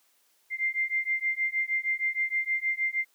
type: beating tone pair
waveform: sine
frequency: 2093 / 2099.4 Hz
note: C7 / C7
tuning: 0 / +5 cents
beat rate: 6.4 Hz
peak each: -29 dBFS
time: 0.5-3.05 s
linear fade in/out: 50 ms
effects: white hiss -67 dBFS RMS until 3.14 s + high-pass 300 Hz 12 dB/octave